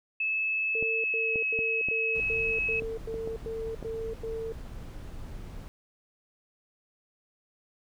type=tone with pitch glide; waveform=sine; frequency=2602 to 2571 Hz; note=E7 to E7; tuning=-23 to -44 cents; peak=-26 dBFS; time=0.2-2.8 s; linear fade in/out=5 ms; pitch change=-21 cents; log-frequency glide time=0.89-1.35 s
type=tone bursts; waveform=sine; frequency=449.5 Hz; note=A4; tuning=37 cents sharp; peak=-32 dBFS; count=10; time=0.75-4.523 s; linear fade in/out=2 ms; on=290 ms; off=97 ms
type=clicks; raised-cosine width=2 ms; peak=-24 dBFS; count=8; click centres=0.826 / 1.358 / 1.59 / 1.886 / 2.822 / 3.142 / 3.275 / 3.827 s
type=noise; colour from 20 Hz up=brown; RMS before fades=-41 dBFS; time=2.15-5.68 s; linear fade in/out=0 ms
effects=none